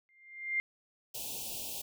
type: tone with exponential growth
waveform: sine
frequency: 2100 Hz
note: C7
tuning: 6 cents sharp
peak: -26 dBFS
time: 0.09-0.6 s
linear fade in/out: 0 ms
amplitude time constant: 110 ms
type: band-stop noise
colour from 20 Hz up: white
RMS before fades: -40 dBFS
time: 1.14-1.82 s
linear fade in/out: 10 ms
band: 930 to 2500 Hz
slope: 96 dB/octave
effects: none